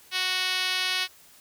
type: tone with band-pass filter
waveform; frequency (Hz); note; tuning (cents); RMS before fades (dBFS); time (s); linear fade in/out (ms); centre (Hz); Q
5% pulse; 370; F#4; 0; -27; 0.11-1.08; 50; 3700; 0.76
effects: white hiss -54 dBFS RMS until 1.4 s